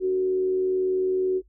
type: tone with frequency modulation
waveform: sine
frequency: 373.2 Hz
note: F#4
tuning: 15 cents sharp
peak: -20 dBFS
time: 0-1.42 s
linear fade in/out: 50 ms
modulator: 81.9 Hz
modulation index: 0.24
effects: noise-tail reverb RT60 0.1 s tail -22 dB re dry + added 50 Hz sine -55 dBFS peak until 1.48 s